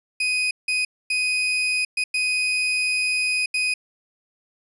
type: tone bursts at uneven times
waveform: 35% pulse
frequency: 2498 Hz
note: D#7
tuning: 6 cents sharp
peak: -18 dBFS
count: 6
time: 0.2-0.51 / 0.68-0.85 / 1.1-1.85 / 1.97-2.04 / 2.14-3.46 / 3.54-3.74 s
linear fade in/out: 5 ms
effects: resampled to 24000 Hz